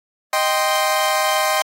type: chord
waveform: sawtooth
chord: C minor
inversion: first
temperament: equal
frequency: 622.3 / 784 / 1046.5 Hz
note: Eb5 / G5 / C6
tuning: 0 / 0 / 0 cents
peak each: -17 dBFS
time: 0.33-1.62 s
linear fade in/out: 2 ms
effects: AAC 48 kbps